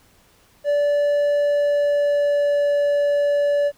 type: tone with pitch glide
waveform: triangle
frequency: 580 to 576.7 Hz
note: D5 to D5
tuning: -22 to -32 cents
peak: -14 dBFS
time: 0.64-3.72 s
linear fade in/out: 50 ms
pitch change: -10 cents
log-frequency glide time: 1.39-2.72 s
effects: pink hiss -56 dBFS RMS until 3.77 s